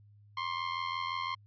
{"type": "tone with amplitude modulation", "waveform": "sawtooth", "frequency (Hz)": 1057, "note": "C6", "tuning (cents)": 17, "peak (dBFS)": -26, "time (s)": [0.37, 1.35], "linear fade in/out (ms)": 5, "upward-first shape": "sine", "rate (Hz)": 85.8, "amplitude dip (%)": 70, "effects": ["added 103 Hz sine -56 dBFS peak until 1.46 s", "resampled to 11025 Hz"]}